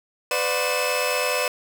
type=tone cluster; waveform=sawtooth; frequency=502 / 591 / 724 / 1078 / 2594 Hz; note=B4 / D5 / F#5 / C#6 / E7; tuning=+28 / +11 / -38 / -49 / -28 cents; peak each=-22 / -23 / -29 / -29 / -23 dBFS; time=0.31-1.48 s; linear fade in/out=2 ms; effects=none